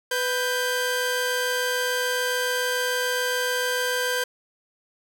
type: tone pair together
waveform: sawtooth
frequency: 496.7 / 1577 Hz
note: B4 / G6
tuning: +10 / +10 cents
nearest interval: octave + minor sixth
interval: 2000 cents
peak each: -22 dBFS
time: 0.11-4.24 s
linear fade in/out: 5 ms
effects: none

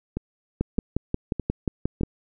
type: two click trains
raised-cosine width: 3 ms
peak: -14 / -10 dBFS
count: 4 / 9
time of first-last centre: 0.17-2.01 / 0.61-2.033 s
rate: 1.63 / 5.62 Hz
effects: none

